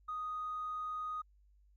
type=tone with tanh clipping; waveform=triangle; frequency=1244.5 Hz; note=D#6; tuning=in tune; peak=-37 dBFS; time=0.08-1.22 s; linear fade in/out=10 ms; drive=4 dB; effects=added 50 Hz sine -63 dBFS peak until 1.76 s + Opus 48 kbps